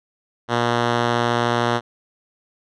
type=tone; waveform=5% pulse; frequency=119.1 Hz; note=A#2; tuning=38 cents sharp; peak=-6 dBFS; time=0.48-1.81 s; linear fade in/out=50 ms; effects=low-pass 4000 Hz 12 dB/octave